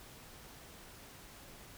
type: silence
effects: pink hiss -54 dBFS RMS until 1.77 s